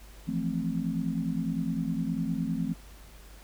sine chord, F major seventh, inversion third, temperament equal, 164.81 / 174.61 / 220 / 261.6 Hz, E3 / F3 / A3 / C4, 0 / 0 / 0 / 0 cents, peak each -33 dBFS, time 0.27-2.74 s, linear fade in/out 20 ms, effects added 50 Hz sine -48 dBFS peak until 3.43 s + pink hiss -54 dBFS RMS until 3.43 s

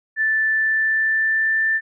sine tone with pitch glide, 1760 to 1776.3 Hz, A6 to A6, 0 to +16 cents, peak -16 dBFS, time 0.16-1.81 s, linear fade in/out 50 ms, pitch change +16 cents, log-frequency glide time 0.5-1.7 s, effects none

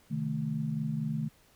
sine chord, A diminished, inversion first, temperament equal with one note detuned, 130.81 / 154.58 / 220 Hz, C3 / Eb3 / A3, 0 / -11 / 0 cents, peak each -38 / -32 / -34 dBFS, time 0.1-1.29 s, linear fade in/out 20 ms, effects pink hiss -63 dBFS RMS until 1.55 s

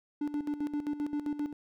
triangle tone with tremolo, 293.7 Hz, D4, in tune, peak -27 dBFS, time 0.21-1.53 s, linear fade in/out 5 ms, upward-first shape square, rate 7.6 Hz, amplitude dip 70%, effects none

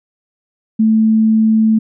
sine tone, 220 Hz, A3, in tune, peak -8 dBFS, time 0.79-1.79 s, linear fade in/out 10 ms, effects none

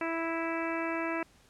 harmonic tone, 329.6 Hz, E4, in tune, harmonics 1 / 2 / 3 / 4 / 5 / 6 / 7 / 8, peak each -34 / -37 / -39 / -40 / -41 / -42 / -42 / -43 dBFS, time 0.01-1.23 s, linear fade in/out 2 ms, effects pink hiss -62 dBFS RMS until 1.49 s + low-pass 10000 Hz 12 dB/octave

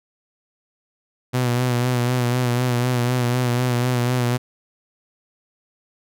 sawtooth tone with vibrato, 123.47 Hz, B2, in tune, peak -14 dBFS, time 1.33-4.38 s, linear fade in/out 20 ms, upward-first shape sine, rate 4 Hz, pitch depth 44 cents each way, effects none

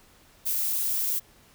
violet noise, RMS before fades -27 dBFS, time 0.45-1.2 s, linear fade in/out 20 ms, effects pink hiss -57 dBFS RMS until 1.54 s

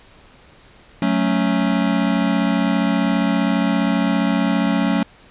square chord, F# minor, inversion none, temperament equal, 185 / 220 / 277.2 Hz, F#3 / A3 / C#4, 0 / 0 / 0 cents, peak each -21 dBFS, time 1.02-5.03 s, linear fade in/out 2 ms, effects pink hiss -48 dBFS RMS until 5.3 s + resampled to 8000 Hz

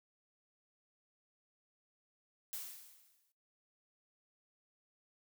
blue noise with exponential decay, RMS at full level -41 dBFS, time 2.53-3.32 s, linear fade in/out 0 ms, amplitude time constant 170 ms, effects noise-tail reverb RT60 0.3 s tail -19 dB re dry

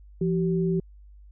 sine tone pair together, 170.5 / 382.8 Hz, F3 / G4, -41 / -41 cents, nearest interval octave + major second, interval 1400 cents, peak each -23 / -26 dBFS, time 0.21-0.8 s, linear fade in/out 5 ms, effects added 50 Hz sine -46 dBFS peak until 1.31 s

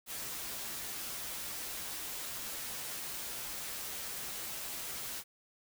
white noise with comb filter, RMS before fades -41 dBFS, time 0.06-5.24 s, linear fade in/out 50 ms, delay 11 ms, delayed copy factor -0.5, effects none

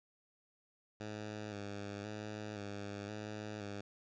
10% pulse tone with vibrato, 103.83 Hz, G#2, in tune, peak -34 dBFS, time 1-3.81 s, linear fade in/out 5 ms, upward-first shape square, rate 0.96 Hz, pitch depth 38 cents each way, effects resampled to 16000 Hz

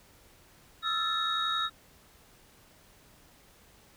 sine tone cluster, 1283 / 1354 / 1749 / 3775 Hz, E6 / E6 / A6 / A#7, -47 / +46 / -11 / +21 cents, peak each -33 / -32 / -37 / -30 dBFS, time 0.82-1.7 s, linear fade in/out 50 ms, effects tanh soft clip ceiling -20 dBFS + pink hiss -59 dBFS RMS until 3.96 s

